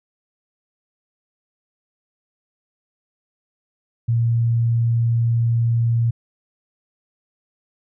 sine tone, 116.54 Hz, A#2, in tune, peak -15 dBFS, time 4.08-6.11 s, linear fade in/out 10 ms, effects none

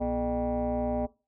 sine tone with frequency modulation, 424 Hz, G#4, 36 cents sharp, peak -25 dBFS, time 0-1.07 s, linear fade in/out 20 ms, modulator 181 Hz, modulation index 1.9, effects noise-tail reverb RT60 0.3 s tail -20 dB re dry + tanh soft clip ceiling -22 dBFS

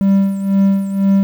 triangle tone with tremolo, 196 Hz, G3, in tune, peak -6 dBFS, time 0.01-1.23 s, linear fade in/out 0 ms, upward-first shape sine, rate 2 Hz, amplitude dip 70%, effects 7-bit

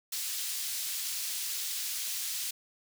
pink high-pass noise, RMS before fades -35 dBFS, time 0.12-2.51 s, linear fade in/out 5 ms, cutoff 4100 Hz, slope 12 dB/octave, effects none

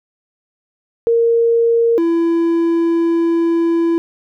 sine / triangle tone pair in turn, 463.8 / 334.8 Hz, A#4 / E4, -9 / +27 cents, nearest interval tritone, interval 564 cents, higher first, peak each -10 dBFS, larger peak neither, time 1.07-1.98 / 1.98-3.98 s, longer second, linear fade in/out 0 ms, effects none

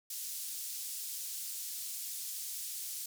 white band-pass noise, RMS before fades -41 dBFS, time 0.1-3.06 s, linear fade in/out 5 ms, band 5100 to 15000 Hz, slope 12 dB/octave, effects none

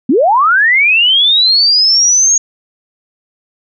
sine linear sweep, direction up, 217.5 to 6645 Hz, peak -6 dBFS, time 0.09-2.38 s, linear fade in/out 5 ms, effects none

